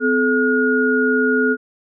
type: tone cluster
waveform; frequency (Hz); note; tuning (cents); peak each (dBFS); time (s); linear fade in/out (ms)
sine; 254.6 / 431.7 / 1437; C4 / A4 / F6; -47 / -33 / +49; -18; 0-1.57; 50
effects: none